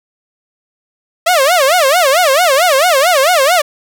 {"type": "tone with vibrato", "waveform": "sawtooth", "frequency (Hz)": 622.3, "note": "D#5", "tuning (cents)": 0, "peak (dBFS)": -4, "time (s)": [1.26, 3.62], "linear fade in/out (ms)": 10, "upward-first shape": "sine", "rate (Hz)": 4.5, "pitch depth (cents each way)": 290, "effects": []}